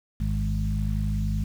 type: harmonic tone with a mistuned harmonic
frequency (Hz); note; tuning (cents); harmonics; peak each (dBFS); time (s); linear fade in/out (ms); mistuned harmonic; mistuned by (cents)
51.91; G#1; 0; 1 / 2 / 3 / 4; -26 / -29 / -31 / -32; 0.2-1.44; 5; 2; -23
effects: 8-bit